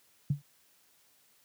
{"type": "tone with exponential decay", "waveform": "sine", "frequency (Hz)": 143.7, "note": "D3", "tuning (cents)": -37, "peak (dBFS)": -21, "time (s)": [0.3, 0.42], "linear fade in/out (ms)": 5, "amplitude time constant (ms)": 26, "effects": ["white hiss -66 dBFS RMS until 1.44 s", "high-pass 80 Hz 12 dB/octave"]}